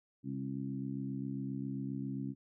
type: harmonic tone with a mistuned harmonic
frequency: 67.5 Hz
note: C#2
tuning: 45 cents flat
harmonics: 2 / 3 / 4 / 5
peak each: -41 / -41 / -40 / -50 dBFS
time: 0.23-2.35 s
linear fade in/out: 50 ms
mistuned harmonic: 5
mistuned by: -15 cents
effects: none